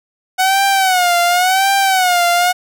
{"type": "tone with vibrato", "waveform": "sawtooth", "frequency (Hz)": 740, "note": "F#5", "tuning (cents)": 0, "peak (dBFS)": -7, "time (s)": [0.38, 2.53], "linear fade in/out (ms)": 20, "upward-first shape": "sine", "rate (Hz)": 0.92, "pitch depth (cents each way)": 110, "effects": []}